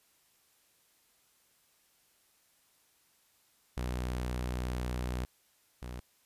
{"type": "tone pair in turn", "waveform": "sawtooth", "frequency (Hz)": [61.74, 61.44], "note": ["B1", "B1"], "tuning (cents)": [0, -8], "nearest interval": "unison", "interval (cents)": 8, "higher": "first", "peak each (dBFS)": [-29, -36], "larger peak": "first", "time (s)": [[3.77, 5.25], [5.82, 6]], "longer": "first", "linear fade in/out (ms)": 0, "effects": ["white hiss -69 dBFS RMS until 6.25 s", "resampled to 32000 Hz"]}